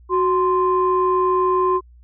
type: tone pair together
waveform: sine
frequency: 370 / 1042.6 Hz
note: F#4 / C6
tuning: 0 / -6 cents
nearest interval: octave + tritone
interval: 1794 cents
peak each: -17 dBFS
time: 0.09-1.81 s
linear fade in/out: 50 ms
effects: tanh soft clip ceiling -7 dBFS + added 60 Hz sine -44 dBFS peak until 2.03 s